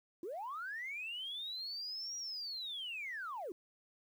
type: linear two-way sweep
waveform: sine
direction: up then down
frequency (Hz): 314.3 to 5750 to 314.3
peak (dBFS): -39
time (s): 0.23-3.52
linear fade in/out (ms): 2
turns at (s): 2.17
effects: tanh soft clip ceiling -36 dBFS + 11-bit

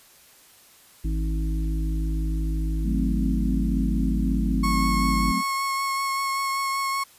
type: harmonic tone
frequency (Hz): 53.1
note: G#1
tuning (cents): +39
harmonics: 1 / 3 / 5 / 6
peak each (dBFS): -23 / -32 / -38 / -35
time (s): 1.04-5.32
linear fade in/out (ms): 10
type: chord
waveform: sine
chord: F# diminished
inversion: none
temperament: equal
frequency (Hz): 185 / 220 / 261.6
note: F#3 / A3 / C4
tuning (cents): 0 / 0 / 0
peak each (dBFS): -28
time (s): 2.83-5.43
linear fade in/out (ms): 50
type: tone with vibrato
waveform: 35% pulse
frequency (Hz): 1093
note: C#6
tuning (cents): -25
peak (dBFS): -22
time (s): 4.63-7.04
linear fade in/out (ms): 10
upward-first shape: triangle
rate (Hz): 5.2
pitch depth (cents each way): 14
effects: white hiss -53 dBFS RMS until 7.18 s + resampled to 32000 Hz

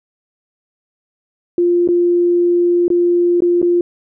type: tone with dropouts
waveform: sine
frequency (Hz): 349.2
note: F4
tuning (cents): 0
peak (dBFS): -10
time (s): 1.58-3.81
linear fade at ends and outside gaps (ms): 2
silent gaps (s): 1.876-1.887 / 2.881-2.902 / 3.405-3.421 / 3.617-3.627
effects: none

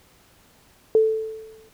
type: tone with exponential decay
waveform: sine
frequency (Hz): 440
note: A4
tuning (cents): 0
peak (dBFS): -11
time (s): 0.95-1.69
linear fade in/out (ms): 1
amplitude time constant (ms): 160
effects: pink hiss -56 dBFS RMS until 1.73 s

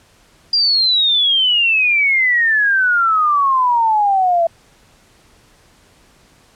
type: exponential sweep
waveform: sine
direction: down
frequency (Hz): 4832 to 661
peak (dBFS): -11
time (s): 0.53-4.47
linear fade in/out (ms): 5
effects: pink hiss -51 dBFS RMS until 6.55 s + low-pass 10000 Hz 12 dB/octave

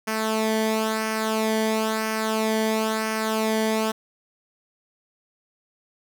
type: tone with flanger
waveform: sawtooth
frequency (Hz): 219.5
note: A3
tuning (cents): -4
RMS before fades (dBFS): -24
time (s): 0.07-3.92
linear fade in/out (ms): 10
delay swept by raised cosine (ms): 0.26 to 0.77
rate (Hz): 0.99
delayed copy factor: -0.65
effects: none

